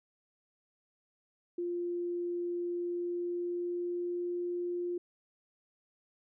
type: tone with pitch glide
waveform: sine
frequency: 349.2 to 351.6 Hz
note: F4 to F4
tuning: 0 to +12 cents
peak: -32 dBFS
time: 1.58-4.98 s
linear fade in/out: 5 ms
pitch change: +12 cents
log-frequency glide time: 2.7-4.39 s
effects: none